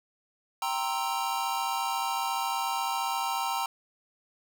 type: chord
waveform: square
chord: C dominant seventh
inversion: second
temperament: equal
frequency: 784 / 932.3 / 1046.5 / 1318.5 Hz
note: G5 / Bb5 / C6 / E6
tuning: 0 / 0 / 0 / 0 cents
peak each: -34 / -32 / -37 / -37 dBFS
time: 0.62-3.66 s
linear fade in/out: 2 ms
effects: none